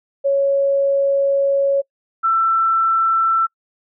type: tone pair in turn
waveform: sine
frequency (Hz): 554.4 / 1336.2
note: C#5 / E6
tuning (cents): 0 / +23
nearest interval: octave + minor third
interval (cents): 1523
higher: second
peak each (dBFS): -13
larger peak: neither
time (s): 0.24-1.82 / 2.23-3.47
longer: first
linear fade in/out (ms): 20
effects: noise-tail reverb RT60 0.1 s tail -25 dB re dry